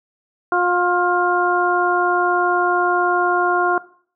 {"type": "harmonic tone with a mistuned harmonic", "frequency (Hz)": 355.7, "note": "F4", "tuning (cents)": 32, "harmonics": [1, 2, 3, 4], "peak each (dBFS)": [-20, -20, -20, -20], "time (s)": [0.52, 3.78], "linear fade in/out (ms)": 2, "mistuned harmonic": 4, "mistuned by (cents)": -21, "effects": ["noise-tail reverb RT60 0.5 s tail -19 dB re dry"]}